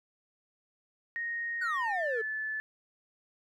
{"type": "tone with pitch glide", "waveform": "sine", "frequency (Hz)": [1864.7, 1739.8], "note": ["A#6", "A6"], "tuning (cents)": [0, -20], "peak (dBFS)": -32, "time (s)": [1.16, 2.6], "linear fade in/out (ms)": 0, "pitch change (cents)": -120, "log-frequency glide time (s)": [1.77, 2.19]}
{"type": "exponential sweep", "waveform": "triangle", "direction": "down", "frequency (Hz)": [1544, 429.4], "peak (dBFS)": -29, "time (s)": [1.61, 2.22], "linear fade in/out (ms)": 10}
{"effects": []}